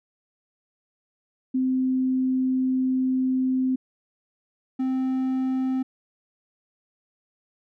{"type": "tone pair in turn", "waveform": ["sine", "triangle"], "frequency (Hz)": [258.9, 260.6], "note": ["C4", "C4"], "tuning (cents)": [-18, -7], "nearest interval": "unison", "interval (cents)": 11, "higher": "second", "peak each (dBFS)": -20, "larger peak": "neither", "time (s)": [[1.54, 3.76], [4.79, 5.83]], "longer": "first", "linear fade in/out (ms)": 10, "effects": []}